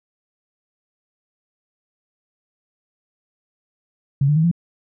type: tone with pitch steps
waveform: sine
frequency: 138.59 / 148.54 / 159.2 / 170.62 Hz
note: C#3 / D3 / D#3 / F3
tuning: 0 / +20 / +40 / -40 cents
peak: -13 dBFS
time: 4.21-4.514 s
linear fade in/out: 5 ms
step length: 76 ms
effects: none